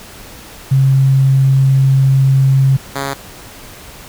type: tone pair in turn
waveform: sine / 5% pulse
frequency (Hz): 134.5 / 138.28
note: C3 / C#3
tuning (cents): +48 / -4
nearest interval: unison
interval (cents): 48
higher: second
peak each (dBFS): -7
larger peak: neither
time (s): 0.71-2.77 / 2.95-3.14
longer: first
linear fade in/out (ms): 10
effects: pink hiss -35 dBFS RMS until 4.08 s